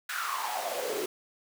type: noise with high-pass filter sweep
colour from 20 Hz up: pink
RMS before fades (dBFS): -33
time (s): 0.09-1.06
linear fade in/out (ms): 5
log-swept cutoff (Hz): 1600 to 350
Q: 6.8
effects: none